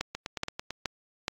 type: two click trains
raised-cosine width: 0.2 ms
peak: -12 / -17 dBFS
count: 4 / 6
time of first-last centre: 0.01-1.281 / 0.15-0.706 s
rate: 2.36 / 8.99 Hz
effects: AAC 64 kbps